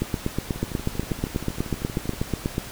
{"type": "two click trains", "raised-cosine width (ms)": 3, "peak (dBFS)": [-20, -10], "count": [22, 22], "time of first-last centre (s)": [[0.56, 2.214], [0.02, 2.581]], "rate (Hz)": [12.7, 8.2], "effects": ["pink hiss -38 dBFS RMS until 2.71 s"]}